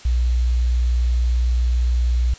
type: tone with quantisation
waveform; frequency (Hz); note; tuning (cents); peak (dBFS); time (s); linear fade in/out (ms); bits
sine; 60.5; B1; -35; -15; 0.05-2.34; 5; 7
effects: white hiss -43 dBFS RMS until 2.38 s + resampled to 16000 Hz